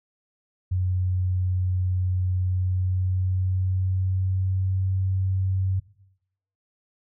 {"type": "tone with pitch glide", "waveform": "sine", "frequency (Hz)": [91.8, 94.71], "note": ["F#2", "F#2"], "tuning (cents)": [-13, 41], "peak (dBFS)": -21, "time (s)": [0.71, 5.8], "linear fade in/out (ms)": 10, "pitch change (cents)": 54, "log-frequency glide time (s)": [2.39, 4.91], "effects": ["noise-tail reverb RT60 0.8 s tail -19 dB re dry"]}